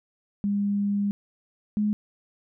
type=tone pair in turn; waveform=sine; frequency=202.4 / 209.7 Hz; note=G#3 / G#3; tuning=-44 / +17 cents; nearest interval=minor second; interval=61 cents; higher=second; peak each=-22 / -21 dBFS; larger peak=second; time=0.44-1.11 / 1.77-1.93 s; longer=first; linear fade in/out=0 ms; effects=none